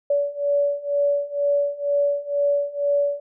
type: beating tone pair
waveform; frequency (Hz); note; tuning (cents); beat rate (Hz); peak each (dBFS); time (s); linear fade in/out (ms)
sine; 571 / 573.1; D5 / D5; -49 / -42; 2.1; -23 / -21; 0.1-3.2; 5
effects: none